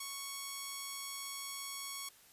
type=tone; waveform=5% pulse; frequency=1108.7 Hz; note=C#6; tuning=in tune; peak=-29 dBFS; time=0-2.09 s; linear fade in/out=5 ms; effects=white hiss -62 dBFS RMS until 2.32 s + resampled to 32000 Hz